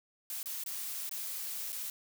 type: noise with dropouts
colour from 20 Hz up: blue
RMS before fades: -39 dBFS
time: 0.3-1.9 s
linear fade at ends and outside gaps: 1 ms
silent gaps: 0.43-0.458 / 0.638-0.661 / 1.093-1.112 / 1.722-1.728 s
effects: none